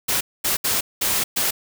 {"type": "noise bursts at uneven times", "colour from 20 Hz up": "white", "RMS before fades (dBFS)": -21, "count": 5, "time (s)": [[0.08, 0.21], [0.44, 0.57], [0.64, 0.81], [1.01, 1.24], [1.36, 1.51]], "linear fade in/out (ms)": 10, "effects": []}